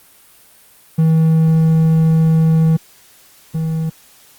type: tone pair in turn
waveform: triangle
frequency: 160.7 / 160.7 Hz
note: E3 / E3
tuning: -44 / -44 cents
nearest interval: unison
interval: 0 cents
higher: neither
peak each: -7 / -14 dBFS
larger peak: first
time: 0.98-2.77 / 3.54-3.9 s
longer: first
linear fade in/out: 10 ms
effects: white hiss -47 dBFS RMS until 4.38 s + Opus 32 kbps